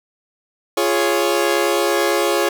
sawtooth chord, Db major, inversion first, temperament equal with one note detuned, 346.4 / 415.3 / 554.4 Hz, F4 / Ab4 / Db5, -14 / 0 / 0 cents, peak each -16 dBFS, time 0.77-2.49 s, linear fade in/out 5 ms, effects none

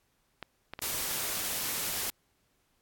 clicks, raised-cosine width 0.3 ms, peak -22 dBFS, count 5, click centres 0.427 / 0.736 / 0.791 / 0.841 / 1.113 s
white noise, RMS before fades -33 dBFS, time 0.82-2.1 s, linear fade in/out 0 ms
effects pink hiss -73 dBFS RMS until 2.81 s + AAC 64 kbps

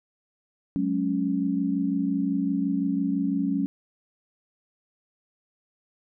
sine chord, F# suspended second, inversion none, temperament equal with one note detuned, 185 / 210.7 / 277.2 Hz, F#3 / G#3 / C#4, 0 / +25 / 0 cents, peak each -28 / -29 / -25 dBFS, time 0.76-3.66 s, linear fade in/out 0 ms, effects none

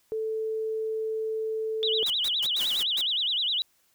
sine tone, 440 Hz, A4, in tune, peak -27 dBFS, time 0.12-2.03 s, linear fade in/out 0 ms
sine tone with vibrato, 3381 Hz, G#7, 30 cents sharp, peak -24 dBFS, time 1.83-3.62 s, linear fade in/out 0 ms, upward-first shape sine, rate 9.7 Hz, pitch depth 270 cents each way
white noise bursts, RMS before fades -37 dBFS, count 6, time 2.06-3.012 s, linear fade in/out 2 ms, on 42 ms, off 140 ms
white noise, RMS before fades -39 dBFS, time 2.56-2.82 s, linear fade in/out 5 ms
effects white hiss -67 dBFS RMS until 3.94 s

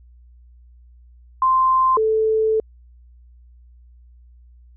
sine tone pair in turn, 1043 / 438.5 Hz, C6 / A4, -6 / -6 cents, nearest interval octave + minor third, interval 1500 cents, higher first, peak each -13 / -15 dBFS, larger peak first, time 1.42-1.97 / 1.97-2.6 s, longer second, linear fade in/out 2 ms, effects added 60 Hz sine -45 dBFS peak until 4.76 s

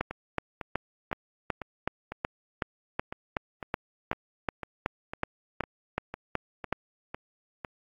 two click trains, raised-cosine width 0.5 ms, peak -20 / -12 dBFS, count 16 / 19, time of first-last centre 0.11-7.648 / 0.01-6.726 s, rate 1.99 / 2.68 Hz, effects AAC 48 kbps

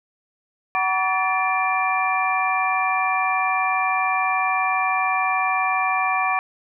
sine tone cluster, 752 / 959 / 1140 / 1753 / 2372 Hz, F#5 / A#5 / C#6 / A6 / D7, +28 / +49 / +48 / -7 / +17 cents, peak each -23 / -30 / -23 / -29 / -24 dBFS, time 0.75-6.39 s, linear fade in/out 0 ms, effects none

